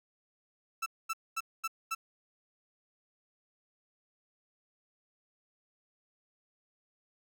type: tone bursts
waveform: 30% pulse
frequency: 1325 Hz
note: E6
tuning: 9 cents sharp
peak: -29 dBFS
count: 5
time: 0.82-1.95 s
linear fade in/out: 10 ms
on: 42 ms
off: 230 ms
effects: none